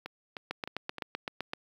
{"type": "two click trains", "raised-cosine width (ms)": 0.3, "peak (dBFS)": [-17, -22], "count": [9, 4], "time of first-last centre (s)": [[0.51, 1.534], [0.06, 0.983]], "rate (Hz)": [7.81, 3.25], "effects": ["high-pass 150 Hz 12 dB/octave", "9-bit"]}